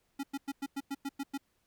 square tone bursts, 277.2 Hz, C#4, in tune, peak -34 dBFS, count 9, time 0.19-1.378 s, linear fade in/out 10 ms, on 44 ms, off 99 ms, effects pink hiss -75 dBFS RMS until 1.66 s

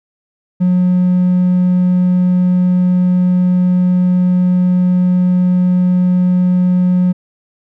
triangle tone, 180.8 Hz, F#3, 40 cents flat, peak -6 dBFS, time 0.6-7.13 s, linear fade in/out 20 ms, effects tanh soft clip ceiling -3 dBFS

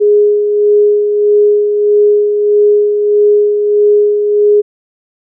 sine tone with tremolo, 415.3 Hz, G#4, in tune, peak -4 dBFS, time 0-4.62 s, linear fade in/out 20 ms, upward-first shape sine, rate 1.6 Hz, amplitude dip 45%, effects none

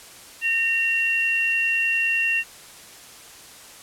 sine tone pair together, 1832.1 / 2745 Hz, A#6 / F7, -30 / -31 cents, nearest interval perfect fifth, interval 699 cents, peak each -25 / -20 dBFS, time 0.41-2.44 s, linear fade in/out 50 ms, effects white hiss -44 dBFS RMS until 3.82 s + low-pass 11000 Hz 12 dB/octave

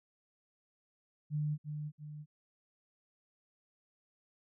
sine tone with echo, 150 Hz, D3, 37 cents sharp, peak -31 dBFS, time 1.3-1.58 s, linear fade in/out 50 ms, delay 340 ms, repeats 2, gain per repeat -6 dB, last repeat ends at 2.26 s, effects none

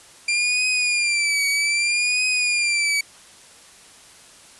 sawtooth tone with vibrato, 2381 Hz, D7, 23 cents sharp, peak -15 dBFS, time 0.28-3.01 s, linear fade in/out 5 ms, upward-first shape triangle, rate 0.63 Hz, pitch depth 95 cents each way, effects white hiss -47 dBFS RMS until 4.59 s + resampled to 24000 Hz

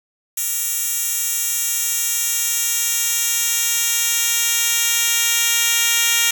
10% pulse tone with high-pass filter sweep, 466.2 Hz, A#4, in tune, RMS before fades -19 dBFS, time 0.37-6.31 s, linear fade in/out 5 ms, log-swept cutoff 8600 to 3400 Hz, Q 0.79, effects none

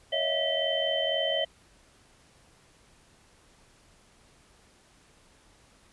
sine tone cluster, 555 / 637 / 681 / 1953 / 3083 Hz, C#5 / D#5 / F5 / B6 / G7, +2 / +41 / -44 / -20 / -29 cents, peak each -32 / -30 / -36 / -36 / -29 dBFS, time 0.12-1.45 s, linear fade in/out 10 ms, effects pink hiss -60 dBFS RMS until 5.92 s + resampled to 24000 Hz

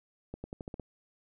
accelerating click train, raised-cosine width 2 ms, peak -26 dBFS, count 7, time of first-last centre 0.34-0.797 s, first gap 100 ms, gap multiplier 0.89, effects none

